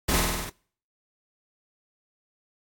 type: noise with echo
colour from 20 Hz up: pink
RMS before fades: -24 dBFS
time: 0.08-0.2 s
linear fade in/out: 10 ms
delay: 50 ms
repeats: 6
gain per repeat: -2 dB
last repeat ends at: 0.5 s
effects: noise-tail reverb RT60 0.5 s tail -25 dB re dry + AAC 64 kbps